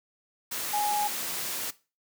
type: tone in noise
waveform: sine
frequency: 830.6 Hz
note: G#5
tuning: in tune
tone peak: -25 dBFS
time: 0.73-1.08 s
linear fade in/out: 10 ms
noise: white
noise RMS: -33 dBFS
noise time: 0.51-1.71 s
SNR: +5 dB
effects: noise-tail reverb RT60 0.3 s tail -18 dB re dry + high-pass 150 Hz 12 dB/octave